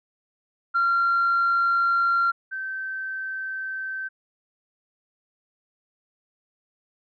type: tone pair in turn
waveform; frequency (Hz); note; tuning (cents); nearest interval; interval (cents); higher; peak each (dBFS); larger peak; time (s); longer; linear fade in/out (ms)
sine; 1378 / 1546.8; F6 / G6; -24 / -24; major second; 200; second; -17 / -28; first; 0.74-2.32 / 2.51-4.09; neither; 20
effects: tanh soft clip ceiling -15 dBFS